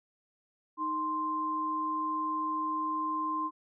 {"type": "tone pair together", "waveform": "sine", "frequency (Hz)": [311.1, 1046.5], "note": ["D#4", "C6"], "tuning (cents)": [0, 0], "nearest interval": "octave + major sixth", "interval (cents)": 2100, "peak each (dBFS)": [-37, -30], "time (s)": [0.77, 3.51], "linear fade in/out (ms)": 50, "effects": []}